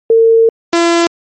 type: tone pair in turn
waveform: sine / sawtooth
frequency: 453.8 / 339.2 Hz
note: A#4 / E4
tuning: -47 / +50 cents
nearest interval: perfect fourth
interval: 503 cents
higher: first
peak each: -4 dBFS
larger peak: neither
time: 0.1-0.49 / 0.73-1.07 s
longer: first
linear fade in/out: 2 ms
effects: MP3 32 kbps